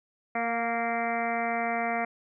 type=harmonic tone with a mistuned harmonic; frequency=231.7 Hz; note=A#3; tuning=10 cents flat; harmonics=1 / 2 / 3 / 4 / 5 / 6 / 7 / 8 / 9 / 10; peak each=-35 / -37 / -29 / -41 / -39 / -38 / -44 / -38 / -36 / -39 dBFS; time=0.35-2.05 s; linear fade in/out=5 ms; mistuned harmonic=3; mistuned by=+17 cents; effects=none